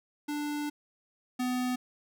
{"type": "tone pair in turn", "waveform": "square", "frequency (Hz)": [294.6, 250.7], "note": ["D4", "B3"], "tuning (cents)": [6, 26], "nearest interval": "minor third", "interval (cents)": 280, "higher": "first", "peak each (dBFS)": [-32, -29], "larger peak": "second", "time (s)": [[0.28, 0.7], [1.39, 1.76]], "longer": "first", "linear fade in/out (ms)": 10, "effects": []}